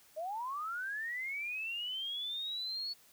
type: linear sweep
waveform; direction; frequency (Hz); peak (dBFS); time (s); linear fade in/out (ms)
sine; up; 600 to 4435; -36; 0.16-2.94; 20
effects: white hiss -63 dBFS RMS until 3.12 s